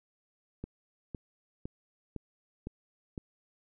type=click train; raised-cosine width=3 ms; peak=-25 dBFS; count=6; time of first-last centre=0.64-3.178 s; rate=1.97 Hz; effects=none